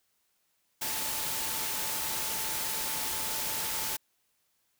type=tone in noise; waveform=sine; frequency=880 Hz; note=A5; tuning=in tune; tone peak=-44 dBFS; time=0.81-3.97 s; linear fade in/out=10 ms; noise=white; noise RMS=-33 dBFS; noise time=0.81-3.97 s; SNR=-14 dB; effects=white hiss -74 dBFS RMS until 4.79 s